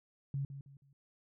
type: tone with echo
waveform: sine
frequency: 138.59 Hz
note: C#3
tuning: in tune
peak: -33 dBFS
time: 0.34-0.45 s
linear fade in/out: 2 ms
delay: 160 ms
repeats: 3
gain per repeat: -10 dB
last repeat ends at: 0.93 s
effects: none